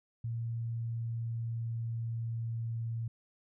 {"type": "tone with pitch glide", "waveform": "sine", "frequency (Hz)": [115.8, 114.8], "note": ["A#2", "A#2"], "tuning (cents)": [-11, -26], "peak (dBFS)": -33, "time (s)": [0.24, 3.08], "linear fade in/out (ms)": 5, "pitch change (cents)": -15, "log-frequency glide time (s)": [0.4, 2.69], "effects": []}